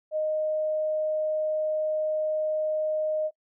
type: tone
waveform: sine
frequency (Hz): 619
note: D#5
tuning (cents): -9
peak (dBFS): -24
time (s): 0.11-3.31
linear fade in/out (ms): 50
effects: noise-tail reverb RT60 0.1 s tail -23 dB re dry